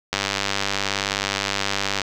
click train, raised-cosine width 0.2 ms, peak -4 dBFS, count 188, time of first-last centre 0.13-2.017 s, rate 99.1 Hz, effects none

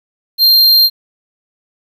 square tone, 4186 Hz, C8, in tune, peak -6 dBFS, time 0.38-0.9 s, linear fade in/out 50 ms, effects 8-bit

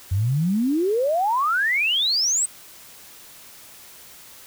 sine exponential sweep, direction up, 89 to 8340 Hz, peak -18 dBFS, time 0.11-2.46 s, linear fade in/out 10 ms, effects white hiss -45 dBFS RMS until 4.46 s

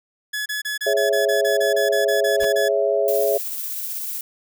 sawtooth tone bursts, 1700 Hz, G#6, 40 cents sharp, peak -20 dBFS, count 15, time 0.33-2.686 s, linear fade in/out 10 ms, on 130 ms, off 29 ms
sine chord, C# minor, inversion second, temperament equal, 415.3 / 554.4 / 659.3 Hz, G#4 / C#5 / E5, 0 / 0 / 0 cents, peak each -21 dBFS, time 0.86-3.38 s, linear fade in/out 10 ms
pink noise with exponential growth, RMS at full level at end -28 dBFS, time 2.35-2.45 s, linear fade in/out 5 ms, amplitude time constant 21 ms
violet noise with tremolo, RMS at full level -27 dBFS, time 3.08-4.21 s, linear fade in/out 2 ms, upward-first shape triangle, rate 16 Hz, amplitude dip 30%
effects none

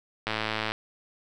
click train, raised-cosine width 0.3 ms, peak -12 dBFS, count 50, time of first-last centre 0.27-0.72 s, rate 109 Hz, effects none

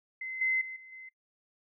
sine tone with level steps, 2057 Hz, C7, 30 cents flat, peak -35 / -25 / -38 / -48 / -44 dBFS, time 0.21-1.09 s, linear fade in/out 5 ms, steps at 0.41 / 0.61 / 0.76 / 0.92 s, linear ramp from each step 5 ms, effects noise-tail reverb RT60 0.1 s tail -20 dB re dry

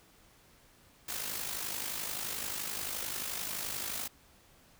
white noise with amplitude modulation, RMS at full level -35 dBFS, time 1.08-4.08 s, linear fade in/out 10 ms, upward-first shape sine, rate 51.5 Hz, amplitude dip 55%, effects pink hiss -62 dBFS RMS until 4.79 s

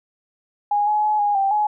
sine tone with pitch steps, 824 / 844 / 849 / 823 / 784 / 842 Hz, G#5 / G#5 / G#5 / G#5 / G5 / G#5, -14 / +28 / +38 / -16 / 0 / +24 cents, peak -16 dBFS, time 0.71-1.67 s, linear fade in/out 5 ms, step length 160 ms, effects none

